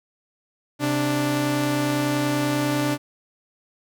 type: tone pair together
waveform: sawtooth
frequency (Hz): 131.78 / 293.7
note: C3 / D4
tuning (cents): +13 / 0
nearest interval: octave + major second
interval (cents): 1387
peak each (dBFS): -22 / -18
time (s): 0.79-2.98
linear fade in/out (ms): 50
effects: none